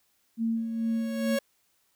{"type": "tone with tremolo", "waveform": "sine", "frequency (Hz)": 227.3, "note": "A#3", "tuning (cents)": -43, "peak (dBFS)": -24, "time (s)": [0.37, 1.39], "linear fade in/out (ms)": 50, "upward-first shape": "sine", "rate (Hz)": 2.3, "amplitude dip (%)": 50}
{"type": "tone with exponential growth", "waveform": "45% pulse", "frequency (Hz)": 553, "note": "C#5", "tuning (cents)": -4, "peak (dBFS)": -25, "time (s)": [0.56, 1.39], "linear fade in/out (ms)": 5, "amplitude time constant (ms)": 180}
{"effects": ["white hiss -70 dBFS RMS until 1.95 s"]}